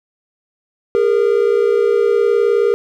triangle tone pair together, 406.9 / 466.2 Hz, G#4 / A#4, -35 / 0 cents, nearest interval major second, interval 235 cents, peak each -12 dBFS, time 0.95-2.74 s, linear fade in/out 0 ms, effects none

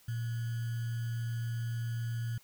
sine tone with sample-and-hold, 116.2 Hz, A#2, 5 cents flat, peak -32 dBFS, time 0.08-2.38 s, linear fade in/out 5 ms, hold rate 1575 Hz, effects white hiss -62 dBFS RMS until 2.43 s

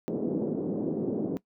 pink band-pass noise, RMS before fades -30 dBFS, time 0.08-1.37 s, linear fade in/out 0 ms, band 190 to 440 Hz, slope 24 dB/octave, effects noise-tail reverb RT60 0.1 s tail -19 dB re dry

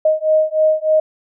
sine beating tone pair, 622.3 / 625.6 Hz, D#5 / D#5, 0 / +9 cents, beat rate 3.3 Hz, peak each -15 dBFS, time 0.05-1 s, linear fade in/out 5 ms, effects none

